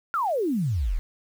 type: exponential sweep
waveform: sine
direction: down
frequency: 1428 to 32.7 Hz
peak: -22 dBFS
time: 0.14-0.99 s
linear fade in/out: 0 ms
effects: 8-bit